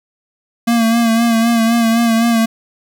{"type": "tone with vibrato", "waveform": "square", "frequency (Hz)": 230, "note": "A#3", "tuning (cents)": -23, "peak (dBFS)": -11, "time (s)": [0.67, 2.46], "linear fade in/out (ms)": 10, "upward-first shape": "sine", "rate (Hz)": 3.9, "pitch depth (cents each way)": 40, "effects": []}